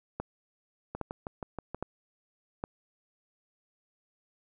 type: two click trains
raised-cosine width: 1 ms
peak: -19 / -22 dBFS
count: 4 / 6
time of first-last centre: 0.2-2.639 / 0.95-1.746 s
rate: 1.23 / 6.28 Hz
effects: none